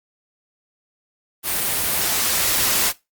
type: noise with level ramp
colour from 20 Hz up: white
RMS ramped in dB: -22 to -18 dBFS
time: 1.43-2.93 s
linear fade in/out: 50 ms
effects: noise-tail reverb RT60 0.2 s tail -18 dB re dry + Opus 32 kbps